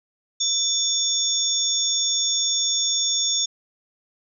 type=tone cluster; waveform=sine; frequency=3542 / 5480 / 6660 Hz; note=A7 / F8 / G#8; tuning=+11 / -34 / +4 cents; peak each=-23 / -27 / -23 dBFS; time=0.4-3.46 s; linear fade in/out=10 ms; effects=none

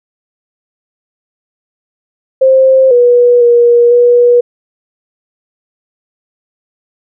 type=tone with pitch steps; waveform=sine; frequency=527 / 485.8 / 476.4 / 483.7 Hz; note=C5 / B4 / A#4 / B4; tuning=+12 / -29 / +38 / -36 cents; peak=-3 dBFS; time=2.41-4.41 s; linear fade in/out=10 ms; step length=500 ms; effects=none

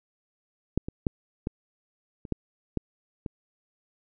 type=clicks; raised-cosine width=3 ms; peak=-10 / -20 / -11 / -15 / -27 / -13 / -13 / -20 dBFS; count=8; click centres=0.776 / 0.885 / 1.068 / 1.471 / 2.252 / 2.323 / 2.773 / 3.262 s; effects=none

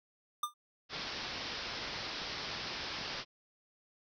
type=tone with exponential decay; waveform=square; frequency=1200 Hz; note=D6; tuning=37 cents sharp; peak=-29 dBFS; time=0.43-0.54 s; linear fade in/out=5 ms; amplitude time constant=22 ms
type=low-pass noise; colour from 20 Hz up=white; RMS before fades=-41 dBFS; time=0.89-3.25 s; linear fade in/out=50 ms; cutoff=5500 Hz; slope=96 dB/octave
type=clicks; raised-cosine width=2 ms; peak=-36 dBFS; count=5; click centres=1.23 / 1.876 / 1.962 / 2.217 / 3.014 s
effects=none

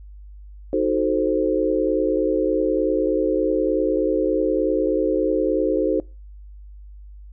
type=chord; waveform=sine; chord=D# diminished seventh; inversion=none; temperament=equal; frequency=311.1 / 370 / 440 / 523.3 Hz; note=D#4 / F#4 / A4 / C5; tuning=0 / 0 / 0 / 0 cents; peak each=-23 dBFS; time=0.73-6 s; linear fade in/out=2 ms; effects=noise-tail reverb RT60 0.3 s tail -24 dB re dry + added 50 Hz sine -38 dBFS peak until 7.32 s

